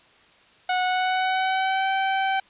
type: tone with pitch glide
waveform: sawtooth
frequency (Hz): 734 to 771.8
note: F#5 to G5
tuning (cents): -14 to -27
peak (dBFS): -17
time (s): 0.69-2.4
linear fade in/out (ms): 5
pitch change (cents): +87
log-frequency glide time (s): 0.84-1.9
effects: white hiss -55 dBFS RMS until 2.49 s + resampled to 8000 Hz